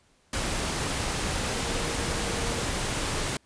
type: tone in noise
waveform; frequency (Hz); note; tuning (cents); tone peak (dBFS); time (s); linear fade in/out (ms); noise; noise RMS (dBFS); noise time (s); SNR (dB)
sine; 466.2; A#4; 0; -38; 1.57-2.62; 2; pink; -29; 0.33-3.37; -12
effects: pink hiss -64 dBFS RMS until 3.45 s + resampled to 22050 Hz